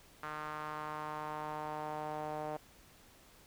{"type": "tone with band-pass filter sweep", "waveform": "sawtooth", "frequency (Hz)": 152.4, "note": "D#3", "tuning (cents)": -36, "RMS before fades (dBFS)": -41, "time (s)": [0.23, 2.57], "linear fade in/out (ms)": 2, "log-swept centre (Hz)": [1300, 690], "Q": 2.6, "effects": ["pink hiss -61 dBFS RMS until 3.46 s"]}